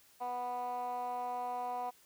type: tone with band-pass filter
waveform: 15% pulse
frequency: 246.4 Hz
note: B3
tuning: 4 cents flat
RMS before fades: -38 dBFS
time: 0.2-1.91 s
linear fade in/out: 20 ms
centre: 840 Hz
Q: 7
effects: white hiss -64 dBFS RMS until 2.05 s